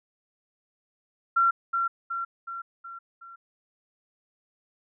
sine tone with echo, 1366 Hz, F6, 39 cents flat, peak -18 dBFS, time 1.36-1.51 s, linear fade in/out 10 ms, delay 370 ms, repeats 5, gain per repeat -5 dB, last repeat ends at 3.36 s, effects none

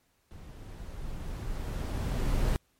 brown noise with level ramp, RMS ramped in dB -46 to -25 dBFS, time 0.31-2.56 s, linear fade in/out 0 ms, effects pink hiss -71 dBFS RMS until 2.79 s + MP3 64 kbps

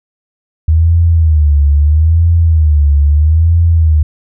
sine tone with vibrato, 77.78 Hz, D#2, in tune, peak -5 dBFS, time 0.68-4.03 s, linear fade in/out 5 ms, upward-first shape sine, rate 0.77 Hz, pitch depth 140 cents each way, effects none

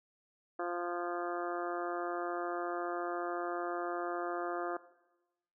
harmonic tone with a mistuned harmonic, 174.61 Hz, F3, in tune, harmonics 2 / 3 / 4 / 5 / 6 / 7 / 8 / 9 / 10, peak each -38 / -43 / -39 / -51 / -46 / -43 / -48 / -49 / -52 dBFS, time 0.59-4.77 s, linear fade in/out 5 ms, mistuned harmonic 10, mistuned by -47 cents, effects noise-tail reverb RT60 1.0 s tail -17 dB re dry

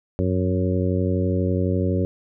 harmonic tone with a mistuned harmonic, 92 Hz, F#2, 9 cents flat, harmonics 1 / 2 / 3 / 4 / 5 / 6, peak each -22 / -25 / -27 / -28 / -29 / -30 dBFS, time 0.19-2.05 s, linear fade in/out 0 ms, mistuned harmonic 1, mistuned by +26 cents, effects none

